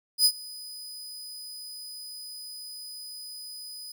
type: tone with ADSR envelope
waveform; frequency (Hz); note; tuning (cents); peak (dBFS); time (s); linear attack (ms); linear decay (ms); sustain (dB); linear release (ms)
sawtooth; 4983; D#8; +2; -13; 0.18-3.92; 71; 64; -23; 5
effects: none